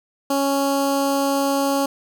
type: tone with notch filter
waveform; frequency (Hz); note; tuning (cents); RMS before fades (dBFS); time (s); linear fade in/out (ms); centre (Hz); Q
15% pulse; 277.2; C#4; 0; -20; 0.3-1.86; 5; 2200; 1
effects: none